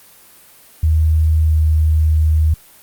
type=tone with pitch glide; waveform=sine; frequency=78.8 to 78.12 Hz; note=D#2 to D#2; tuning=+23 to +8 cents; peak=-10 dBFS; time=0.83-2.54 s; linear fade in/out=5 ms; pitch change=-15 cents; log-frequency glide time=1.45-1.54 s; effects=white hiss -45 dBFS RMS until 2.82 s + Opus 32 kbps